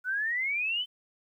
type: exponential sweep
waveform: sine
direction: up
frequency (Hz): 1462 to 3100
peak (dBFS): -27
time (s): 0.04-0.86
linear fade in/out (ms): 50
effects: 11-bit